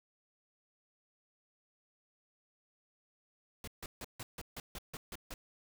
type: noise bursts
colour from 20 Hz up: pink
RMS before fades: -44 dBFS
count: 10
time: 3.64-5.34 s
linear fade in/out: 2 ms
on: 35 ms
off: 150 ms
effects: none